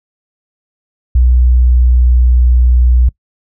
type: tone with pitch glide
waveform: sine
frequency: 61.74 to 61.35 Hz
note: B1 to B1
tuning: 0 to -11 cents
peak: -5 dBFS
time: 1.15-3.09 s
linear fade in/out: 5 ms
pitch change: -11 cents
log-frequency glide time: 1.37-2.17 s
effects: noise-tail reverb RT60 0.1 s tail -22 dB re dry